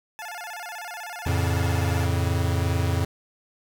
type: tone with vibrato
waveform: 20% pulse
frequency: 784 Hz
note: G5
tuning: in tune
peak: -29 dBFS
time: 0.19-2.05 s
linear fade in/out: 0 ms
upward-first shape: square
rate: 16 Hz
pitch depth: 180 cents each way
type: chord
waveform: square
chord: F augmented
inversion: none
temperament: equal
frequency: 87.31 / 110 / 138.59 Hz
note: F2 / A2 / C#3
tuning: 0 / 0 / 0 cents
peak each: -24 / -28 / -30 dBFS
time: 1.26-3.05 s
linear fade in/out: 5 ms
effects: none